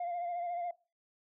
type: tone with vibrato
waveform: sine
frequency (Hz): 698.5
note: F5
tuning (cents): 0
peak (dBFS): -32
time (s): 0-0.71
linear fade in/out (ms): 5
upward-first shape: sine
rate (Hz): 14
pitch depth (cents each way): 36
effects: noise-tail reverb RT60 0.3 s tail -20 dB re dry + tanh soft clip ceiling -32 dBFS